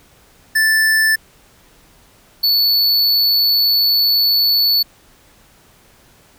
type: tone pair in turn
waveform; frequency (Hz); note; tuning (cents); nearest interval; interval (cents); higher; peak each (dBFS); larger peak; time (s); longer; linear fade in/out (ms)
square; 1760 / 4446; A6 / C#8; 0 / +4; octave + major third; 1604; second; -12; neither; 0.55-1.16 / 2.43-4.83; second; 10
effects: pink hiss -50 dBFS RMS until 6.38 s